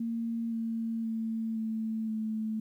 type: tone with pitch steps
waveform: sine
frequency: 230 / 227.1 / 224.2 / 221.4 / 218.6 Hz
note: A#3 / A#3 / A3 / A3 / A3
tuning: -23 / -45 / +33 / +11 / -11 cents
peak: -30 dBFS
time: 0-2.6 s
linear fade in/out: 5 ms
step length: 520 ms
effects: 11-bit